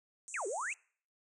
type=band-pass noise; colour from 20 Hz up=white; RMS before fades=-48 dBFS; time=0.28-0.74 s; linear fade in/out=0 ms; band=6300 to 8800 Hz; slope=96 dB/octave
type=exponential two-way sweep; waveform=sine; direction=down then up; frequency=2743 to 362.7 to 2743 Hz; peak=-35 dBFS; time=0.34-0.73 s; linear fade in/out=2 ms; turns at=0.47 s
effects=noise-tail reverb RT60 0.5 s tail -25 dB re dry